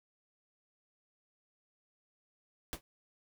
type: noise with exponential decay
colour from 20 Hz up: pink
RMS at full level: -34 dBFS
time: 2.73-2.81 s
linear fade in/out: 0 ms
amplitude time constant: 17 ms
effects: none